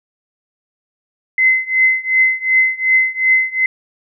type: tone with tremolo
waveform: sine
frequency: 2052 Hz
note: C7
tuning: 34 cents flat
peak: -7 dBFS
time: 1.38-3.66 s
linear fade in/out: 2 ms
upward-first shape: triangle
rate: 2.7 Hz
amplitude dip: 95%
effects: none